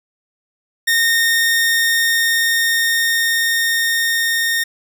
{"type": "tone with level ramp", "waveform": "sawtooth", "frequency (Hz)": 1839, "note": "A#6", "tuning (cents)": -24, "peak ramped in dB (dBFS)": [-9, -12], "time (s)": [0.87, 4.64], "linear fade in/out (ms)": 10, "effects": []}